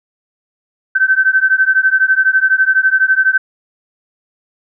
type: beating tone pair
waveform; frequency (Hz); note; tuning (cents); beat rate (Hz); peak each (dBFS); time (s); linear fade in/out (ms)
sine; 1533 / 1545; G6 / G6; -39 / -26; 12; -12; 0.95-3.38; 10
effects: none